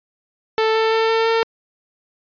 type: tone with pitch steps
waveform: sawtooth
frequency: 441.3 / 444.4 / 447.5 / 450.6 / 453.7 Hz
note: A4 / A4 / A4 / A4 / A#4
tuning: +5 / +17 / +29 / +41 / -47 cents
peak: -11 dBFS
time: 0.58-1.43 s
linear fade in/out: 0 ms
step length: 170 ms
effects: resampled to 11025 Hz